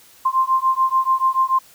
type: beating tone pair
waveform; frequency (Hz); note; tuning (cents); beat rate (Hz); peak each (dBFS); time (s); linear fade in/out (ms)
sine; 1046.5 / 1053.4; C6 / C6; 0 / +11; 6.9; -18; 0.25-1.59; 10
effects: white hiss -49 dBFS RMS until 1.74 s